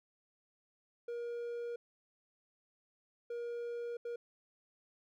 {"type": "tone bursts at uneven times", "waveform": "triangle", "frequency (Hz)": 474.2, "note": "A#4", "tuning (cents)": 30, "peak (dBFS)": -36, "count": 3, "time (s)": [[1.08, 1.76], [3.3, 3.97], [4.05, 4.16]], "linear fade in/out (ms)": 5, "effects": []}